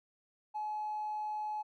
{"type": "tone with tanh clipping", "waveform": "triangle", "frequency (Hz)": 850, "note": "G#5", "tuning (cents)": 40, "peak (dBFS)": -34, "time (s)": [0.54, 1.63], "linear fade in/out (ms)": 20, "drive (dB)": 1, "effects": []}